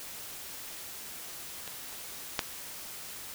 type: clicks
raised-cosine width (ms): 0.2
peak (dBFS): -23 / -28 / -9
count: 3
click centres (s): 1.677 / 1.928 / 2.392
effects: white hiss -43 dBFS RMS until 3.34 s